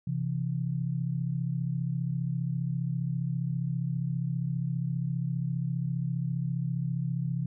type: tone pair together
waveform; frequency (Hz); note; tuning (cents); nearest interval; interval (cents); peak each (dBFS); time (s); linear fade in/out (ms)
sine; 131.47 / 166.4; C3 / E3; +9 / +17; major third; 408; -30 / -31; 0.07-7.46; 5
effects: none